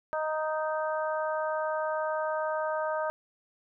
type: harmonic tone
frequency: 311.1 Hz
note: D#4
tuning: in tune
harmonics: 2 / 3 / 4 / 5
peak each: -30 / -34 / -36 / -38 dBFS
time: 0.13-3.1 s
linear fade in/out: 0 ms
effects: none